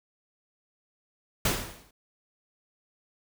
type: noise with exponential decay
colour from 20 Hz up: pink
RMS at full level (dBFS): -22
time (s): 1.45-1.91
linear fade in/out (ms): 5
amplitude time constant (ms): 98
effects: none